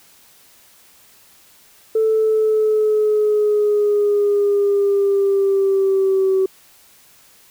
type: exponential sweep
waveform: sine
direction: down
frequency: 441.8 to 380 Hz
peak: -12 dBFS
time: 1.95-6.46 s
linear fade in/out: 5 ms
effects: tanh soft clip ceiling -9 dBFS + white hiss -50 dBFS RMS until 7.5 s